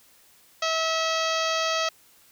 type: harmonic tone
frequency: 647 Hz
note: E5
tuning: 32 cents flat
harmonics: 1 / 2 / 3 / 4 / 5 / 6 / 7 / 8 / 9 / 10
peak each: -28 / -28 / -33 / -33 / -32 / -36 / -34 / -38 / -39 / -39 dBFS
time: 0.62-1.89 s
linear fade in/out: 5 ms
effects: white hiss -57 dBFS RMS until 2.31 s